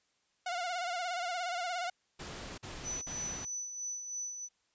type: tone with vibrato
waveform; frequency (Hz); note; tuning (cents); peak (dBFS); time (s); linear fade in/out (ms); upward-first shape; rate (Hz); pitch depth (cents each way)
sawtooth; 711; F5; +31; -30; 0.46-1.9; 5; sine; 17; 69
type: noise bursts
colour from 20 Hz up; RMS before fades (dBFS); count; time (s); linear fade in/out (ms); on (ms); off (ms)
pink; -44; 3; 2.19-3.454; 10; 390; 47
type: tone with tremolo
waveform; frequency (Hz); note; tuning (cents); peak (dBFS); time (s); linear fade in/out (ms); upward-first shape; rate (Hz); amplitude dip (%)
sine; 5980; F#8; +17; -35; 2.83-4.49; 50; sine; 3.1; 50
effects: white hiss -75 dBFS RMS until 4.74 s + resampled to 16000 Hz